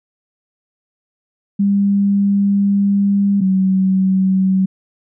sine tone pair in turn, 200 / 189.54 Hz, G3 / F#3, +35 / +42 cents, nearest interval minor second, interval 93 cents, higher first, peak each -11 dBFS, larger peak neither, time 1.59-3.41 / 3.41-4.66 s, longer first, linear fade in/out 10 ms, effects none

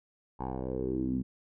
10% pulse tone with low-pass filter sweep, 64.5 Hz, C2, 24 cents flat, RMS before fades -33 dBFS, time 0.39-1.23 s, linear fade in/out 20 ms, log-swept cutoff 900 to 220 Hz, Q 5.1, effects none

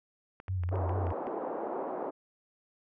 clicks, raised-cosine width 0.5 ms, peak -30 dBFS, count 9, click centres 0.401 / 0.482 / 0.636 / 0.69 / 0.757 / 0.894 / 1.069 / 1.105 / 1.27 s
sine tone with vibrato, 90.9 Hz, F#2, 30 cents flat, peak -29 dBFS, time 0.48-1.13 s, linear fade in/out 20 ms, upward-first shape sine, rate 4.6 Hz, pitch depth 68 cents each way
pink band-pass noise, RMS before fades -36 dBFS, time 0.71-2.11 s, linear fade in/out 20 ms, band 310 to 940 Hz, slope 24 dB/octave
effects none

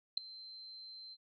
sine tone with ADSR envelope, 4107 Hz, C8, 33 cents flat, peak -25 dBFS, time 0.17-1.17 s, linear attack 6 ms, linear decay 3 ms, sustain -23 dB, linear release 44 ms, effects none

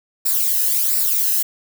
violet noise with flanger, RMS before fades -18 dBFS, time 0.25-1.43 s, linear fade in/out 10 ms, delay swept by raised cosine 0.31 to 0.89 ms, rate 1.4 Hz, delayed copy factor -0.65, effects none

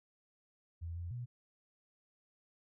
sine tone with pitch steps, 84 / 86.4 / 121.7 Hz, E2 / F2 / B2, +33 / -18 / -25 cents, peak -39 dBFS, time 0.81-1.26 s, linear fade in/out 20 ms, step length 150 ms, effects none

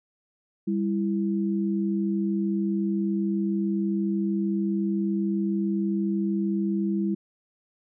sine tone pair together, 198.5 / 332 Hz, G3 / E4, +22 / +12 cents, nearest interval major sixth, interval 890 cents, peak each -24 / -28 dBFS, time 0.67-7.15 s, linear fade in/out 10 ms, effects none

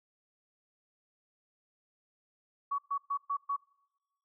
sine tone bursts, 1125 Hz, C#6, 25 cents sharp, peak -29 dBFS, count 5, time 2.71-3.565 s, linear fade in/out 10 ms, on 75 ms, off 120 ms, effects noise-tail reverb RT60 1.0 s tail -24 dB re dry

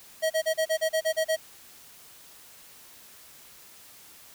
square tone bursts, 638 Hz, D#5, 43 cents sharp, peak -23 dBFS, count 10, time 0.22-1.365 s, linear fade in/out 20 ms, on 83 ms, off 35 ms, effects white hiss -51 dBFS RMS until 4.34 s

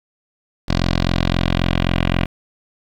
10% pulse tone with low-pass filter sweep, 43.78 Hz, F1, 5 cents sharp, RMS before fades -18 dBFS, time 0.68-2.26 s, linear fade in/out 10 ms, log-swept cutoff 4600 to 2800 Hz, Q 2.4, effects 7-bit

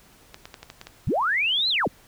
clicks, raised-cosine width 0.2 ms, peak -21 dBFS, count 7, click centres 0.344 / 0.455 / 0.542 / 0.63 / 0.701 / 0.814 / 0.87 s
sine linear two-way sweep, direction up then down, 53.3 to 4186 to 53.3 Hz, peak -20 dBFS, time 1.07-1.88 s, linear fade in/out 5 ms, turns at 1.69 s
effects pink hiss -54 dBFS RMS until 2.07 s

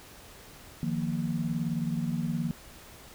sine chord, Eb suspended second, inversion none, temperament equal, 155.56 / 174.61 / 233.1 Hz, Eb3 / F3 / Bb3, 0 / 0 / 0 cents, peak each -32 dBFS, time 0.83-2.51 s, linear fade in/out 0 ms, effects pink hiss -50 dBFS RMS until 3.14 s

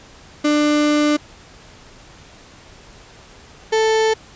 35% pulse tone pair in turn, 297.5 / 440.8 Hz, D4 / A4, +22 / +3 cents, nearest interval perfect fifth, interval 681 cents, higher second, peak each -12 dBFS, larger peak neither, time 0.44-1.17 / 3.72-4.14 s, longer first, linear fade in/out 10 ms, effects pink hiss -44 dBFS RMS until 4.35 s + resampled to 16000 Hz

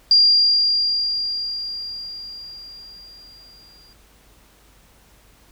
sine tone with exponential decay, 4786 Hz, D8, 32 cents sharp, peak -9 dBFS, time 0.11-3.93 s, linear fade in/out 2 ms, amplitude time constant 830 ms, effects added 50 Hz sine -54 dBFS peak until 5.51 s + pink hiss -54 dBFS RMS until 5.51 s

